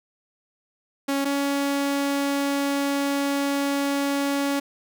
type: tone pair in turn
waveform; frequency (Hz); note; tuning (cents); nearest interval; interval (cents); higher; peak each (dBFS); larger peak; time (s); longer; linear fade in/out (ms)
sawtooth; 277.2 / 280.6; C#4 / C#4; 0 / +21; unison; 21; second; -18 / -18; neither; 1.08-1.25 / 1.25-4.6; second; 10
effects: none